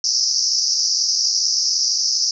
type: band-pass noise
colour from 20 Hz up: pink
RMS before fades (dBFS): -19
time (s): 0.04-2.31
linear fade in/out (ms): 2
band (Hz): 4900 to 5900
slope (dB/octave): 96
effects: none